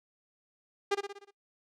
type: tone with echo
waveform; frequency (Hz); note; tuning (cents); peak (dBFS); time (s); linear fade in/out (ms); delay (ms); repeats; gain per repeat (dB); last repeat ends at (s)
sawtooth; 402.5; G4; +46; -21; 0.91-0.95; 10; 60; 6; -5; 1.31
effects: noise-tail reverb RT60 0.1 s tail -22 dB re dry + low-pass 6000 Hz 12 dB/octave